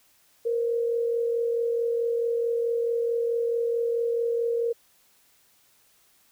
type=tone pair together; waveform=sine; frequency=466.2 / 510.8 Hz; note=A#4 / C5; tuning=0 / -42 cents; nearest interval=major second; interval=158 cents; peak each=-23 / -34 dBFS; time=0.45-4.73 s; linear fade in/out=10 ms; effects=white hiss -62 dBFS RMS until 6.31 s